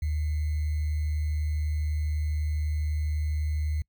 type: tone with sample-and-hold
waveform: sine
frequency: 76 Hz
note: D#2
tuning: 40 cents flat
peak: -25 dBFS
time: 0.02-3.82 s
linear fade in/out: 5 ms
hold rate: 2100 Hz
effects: noise-tail reverb RT60 0.1 s tail -26 dB re dry